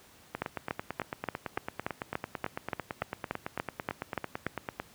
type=two click trains; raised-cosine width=0.5 ms; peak=-18 / -15 dBFS; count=41 / 15; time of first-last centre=0.35-4.799 / 0.42-4.466 s; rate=8.99 / 3.46 Hz; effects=pink hiss -57 dBFS RMS until 4.94 s + high-pass 80 Hz 12 dB/octave